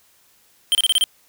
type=tone bursts; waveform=square; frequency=3136 Hz; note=G7; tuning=in tune; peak=-14 dBFS; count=6; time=0.72-1.039 s; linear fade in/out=0 ms; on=29 ms; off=29 ms; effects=white hiss -57 dBFS RMS until 1.28 s